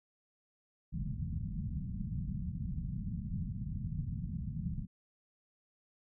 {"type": "low-pass noise", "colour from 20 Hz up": "white", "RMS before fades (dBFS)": -38, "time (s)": [0.92, 4.87], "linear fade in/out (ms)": 20, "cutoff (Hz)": 200, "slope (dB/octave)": 48, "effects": []}